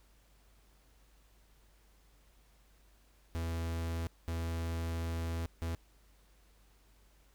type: tone bursts at uneven times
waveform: 45% pulse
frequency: 83 Hz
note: E2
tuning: 12 cents sharp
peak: -34 dBFS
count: 3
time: 3.35-4.07 / 4.28-5.46 / 5.62-5.75 s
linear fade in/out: 0 ms
effects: added 50 Hz sine -63 dBFS peak until 7.34 s + pink hiss -69 dBFS RMS until 7.34 s